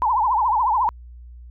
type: tone with vibrato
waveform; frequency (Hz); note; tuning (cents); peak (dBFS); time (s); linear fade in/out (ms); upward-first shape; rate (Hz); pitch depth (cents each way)
sine; 932.3; A#5; 0; -16; 0.02-0.89; 0; triangle; 14; 230
effects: added 60 Hz sine -38 dBFS peak until 1.5 s